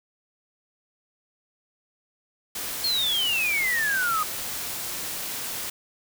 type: noise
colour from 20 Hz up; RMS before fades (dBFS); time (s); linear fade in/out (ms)
white; -32; 2.55-5.7; 5
type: exponential sweep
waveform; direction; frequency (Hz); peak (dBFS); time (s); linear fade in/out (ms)
sine; down; 4324 to 1224; -22; 2.84-4.23; 2
effects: none